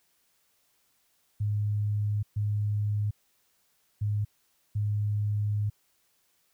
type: tone bursts at uneven times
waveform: sine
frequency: 104.2 Hz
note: G#2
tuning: 6 cents sharp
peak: -25 dBFS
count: 4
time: 1.4-2.23 / 2.36-3.11 / 4.01-4.25 / 4.75-5.7 s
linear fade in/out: 10 ms
effects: white hiss -70 dBFS RMS until 6.53 s